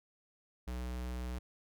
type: tone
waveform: square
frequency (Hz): 61.74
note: B1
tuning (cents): 0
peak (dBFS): -38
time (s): 0.67-1.39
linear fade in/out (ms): 10
effects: none